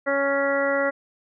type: harmonic tone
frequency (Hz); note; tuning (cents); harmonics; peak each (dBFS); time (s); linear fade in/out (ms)
278.2; C#4; +6; 1 / 2 / 3 / 4 / 5 / 6 / 7; -30 / -22 / -34 / -33 / -28 / -33 / -28; 0.06-0.91; 20
effects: none